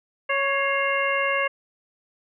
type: harmonic tone with a mistuned harmonic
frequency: 554 Hz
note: C#5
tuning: 1 cent flat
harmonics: 1 / 2 / 3 / 4 / 5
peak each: -26 / -27 / -28 / -26 / -29 dBFS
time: 0.29-1.48 s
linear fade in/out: 10 ms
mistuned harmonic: 4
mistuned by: -67 cents
effects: none